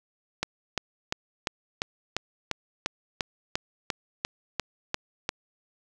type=click train; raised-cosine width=0.2 ms; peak=-9 dBFS; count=15; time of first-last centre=0.43-5.291 s; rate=2.88 Hz; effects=none